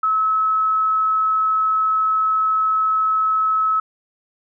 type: tone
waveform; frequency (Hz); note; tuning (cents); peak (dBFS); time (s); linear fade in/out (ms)
sine; 1293; E6; -34; -15; 0.03-3.8; 5
effects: none